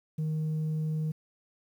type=tone; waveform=sine; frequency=156 Hz; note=D#3; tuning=5 cents sharp; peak=-25 dBFS; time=0.18-1.12 s; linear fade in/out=10 ms; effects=tanh soft clip ceiling -27 dBFS + 10-bit